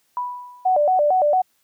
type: tone with exponential decay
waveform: sine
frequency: 985 Hz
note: B5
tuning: 5 cents flat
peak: -20 dBFS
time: 0.17-0.91 s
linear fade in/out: 1 ms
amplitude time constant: 160 ms
type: tone with vibrato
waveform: sine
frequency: 663 Hz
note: E5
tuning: 10 cents sharp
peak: -14 dBFS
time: 0.65-1.42 s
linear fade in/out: 10 ms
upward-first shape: square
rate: 4.4 Hz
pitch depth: 200 cents each way
effects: white hiss -65 dBFS RMS until 1.63 s + high-pass 80 Hz 12 dB/octave